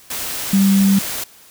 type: tone in noise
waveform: sine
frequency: 196 Hz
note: G3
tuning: in tune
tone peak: -10 dBFS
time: 0.53-0.99 s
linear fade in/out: 5 ms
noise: white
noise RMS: -25 dBFS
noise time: 0.1-1.24 s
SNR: +12 dB
effects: white hiss -46 dBFS RMS until 1.5 s